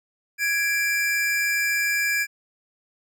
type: tone pair together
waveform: square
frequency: 1661.2 / 2349 Hz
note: G#6 / D7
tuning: 0 / 0 cents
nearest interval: tritone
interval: 600 cents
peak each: -25 / -24 dBFS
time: 0.38-2.27 s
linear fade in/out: 50 ms
effects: none